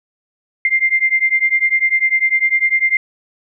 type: beating tone pair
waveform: sine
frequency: 2093 / 2103 Hz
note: C7 / C7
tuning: 0 / +8 cents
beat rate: 10 Hz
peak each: -15 dBFS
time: 0.65-2.97 s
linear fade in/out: 2 ms
effects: none